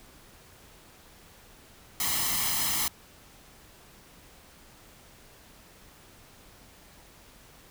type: noise with comb filter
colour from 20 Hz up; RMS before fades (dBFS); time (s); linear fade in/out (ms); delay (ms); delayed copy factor
white; -28; 2-2.88; 2; 0.98; +0.7
effects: pink hiss -54 dBFS RMS until 7.7 s